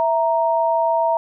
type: tone pair together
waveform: sine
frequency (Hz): 659.3 / 932.4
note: E5 / A#5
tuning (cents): 0 / 0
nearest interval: tritone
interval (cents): 600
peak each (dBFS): -18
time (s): 0-1.17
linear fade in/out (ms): 0
effects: none